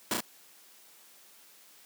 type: noise with echo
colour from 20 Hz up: pink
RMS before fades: -28 dBFS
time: 0.11-0.14 s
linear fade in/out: 2 ms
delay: 33 ms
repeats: 2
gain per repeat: -2 dB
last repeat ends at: 0.206 s
effects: white hiss -57 dBFS RMS until 1.85 s + high-pass 200 Hz 12 dB/octave